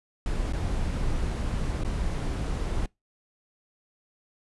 brown noise with dropouts, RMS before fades -28 dBFS, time 0.26-2.86 s, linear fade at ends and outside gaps 2 ms, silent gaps 0.525-0.533 / 1.836-1.847 s, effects noise-tail reverb RT60 0.2 s tail -25 dB re dry + resampled to 24000 Hz

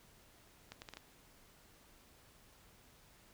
accelerating click train, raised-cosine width 0.2 ms, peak -30 dBFS, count 5, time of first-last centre 0.72-0.971 s, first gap 99 ms, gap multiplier 0.7, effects pink hiss -64 dBFS RMS until 3.33 s

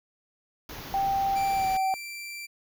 pink band-stop noise, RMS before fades -40 dBFS, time 0.69-1.77 s, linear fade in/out 2 ms, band 6700 to 11000 Hz, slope 96 dB/octave
sine tone with pitch glide, 784 to 763.9 Hz, G5 to G5, 0 to -45 cents, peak -23 dBFS, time 0.94-1.94 s, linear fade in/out 0 ms, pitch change -45 cents, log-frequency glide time 1.51-1.68 s
sawtooth tone, 2349 Hz, D7, in tune, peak -33 dBFS, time 1.35-2.47 s, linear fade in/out 20 ms
effects none

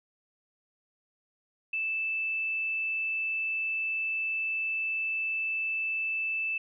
sine tone, 2637 Hz, E7, in tune, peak -28 dBFS, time 1.73-6.58 s, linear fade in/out 5 ms, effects none

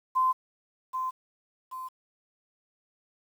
sine tone with echo, 1033 Hz, C6, 22 cents flat, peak -21 dBFS, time 0.15-0.33 s, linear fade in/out 20 ms, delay 780 ms, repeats 2, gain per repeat -7 dB, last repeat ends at 1.89 s, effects 9-bit

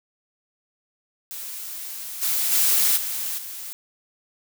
blue noise with level steps, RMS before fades -34 / -23 / -19 / -28 / -35 dBFS, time 1.31-3.73 s, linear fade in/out 0 ms, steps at 2.21 / 2.51 / 2.96 / 3.37 s, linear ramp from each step 20 ms, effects none

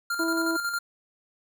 square tone with tremolo, 1397 Hz, F6, in tune, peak -26 dBFS, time 0.1-0.79 s, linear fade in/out 5 ms, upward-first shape square, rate 11 Hz, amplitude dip 45%
harmonic tone, 329.6 Hz, E4, in tune, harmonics 1 / 2 / 3, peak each -26 / -35 / -37 dBFS, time 0.19-0.57 s, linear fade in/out 10 ms
effects none

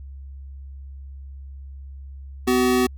square tone pair together, 251.7 / 377.1 Hz, B3 / F#4, +33 / +33 cents, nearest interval perfect fifth, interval 700 cents, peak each -20 dBFS, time 2.47-2.87 s, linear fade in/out 10 ms, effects added 68 Hz sine -35 dBFS peak until 2.97 s

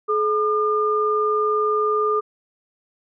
sine tone pair together, 426.7 / 1207 Hz, G#4 / D6, +47 / +47 cents, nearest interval octave + tritone, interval 1800 cents, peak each -20 dBFS, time 0.08-2.21 s, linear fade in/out 20 ms, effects none

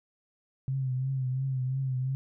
sine tone with vibrato, 131.2 Hz, C3, 5 cents sharp, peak -27 dBFS, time 0.68-2.15 s, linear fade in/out 0 ms, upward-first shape triangle, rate 2.9 Hz, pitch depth 61 cents each way, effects none

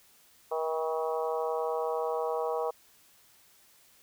harmonic tone with a mistuned harmonic, 159.5 Hz, D#3, 43 cents sharp, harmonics 3 / 4 / 5 / 6 / 7 / 8, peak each -31 / -35 / -36 / -39 / -39 / -46 dBFS, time 0.51-2.71 s, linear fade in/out 10 ms, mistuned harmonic 6, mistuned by +20 cents, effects white hiss -61 dBFS RMS until 4.02 s

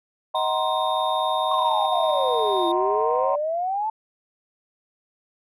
sine chord, C half-diminished seventh, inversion first, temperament just, 627.9 / 753.5 / 941.9 / 1046.5 Hz, Eb5 / Gb5 / Bb5 / C6, +16 / +31 / +18 / 0 cents, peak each -26 dBFS, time 0.34-3.36 s, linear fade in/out 10 ms
triangle tone, 3674 Hz, A#7, 26 cents flat, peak -29 dBFS, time 0.35-2.72 s, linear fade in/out 5 ms
sine exponential two-way sweep, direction down then up, 1108.7 to 338 to 892 Hz, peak -22 dBFS, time 1.51-3.9 s, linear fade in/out 5 ms, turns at 2.68 s
effects tanh soft clip ceiling -8 dBFS

